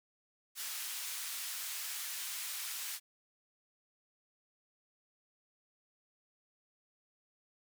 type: band-pass noise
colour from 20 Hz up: white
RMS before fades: -41 dBFS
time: 0.55-3 s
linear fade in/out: 50 ms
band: 1400 to 16000 Hz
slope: 12 dB/octave
effects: none